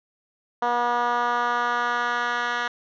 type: tone with band-pass filter sweep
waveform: 10% pulse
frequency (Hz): 240.9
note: B3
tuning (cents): -43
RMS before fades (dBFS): -24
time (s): 0.62-2.68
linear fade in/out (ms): 5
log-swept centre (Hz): 870 to 1900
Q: 1.6
effects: resampled to 16000 Hz